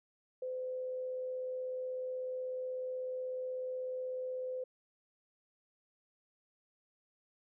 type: tone with amplitude modulation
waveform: sine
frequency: 510 Hz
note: C5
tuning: 44 cents flat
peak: -35 dBFS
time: 0.42-4.64 s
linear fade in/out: 5 ms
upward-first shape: sine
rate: 76.3 Hz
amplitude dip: 25%
effects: none